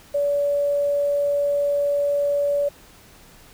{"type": "tone with quantisation", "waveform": "sine", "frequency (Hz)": 573, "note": "D5", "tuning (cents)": -43, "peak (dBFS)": -18, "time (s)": [0.14, 2.69], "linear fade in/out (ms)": 10, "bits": 8, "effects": ["pink hiss -49 dBFS RMS until 3.53 s"]}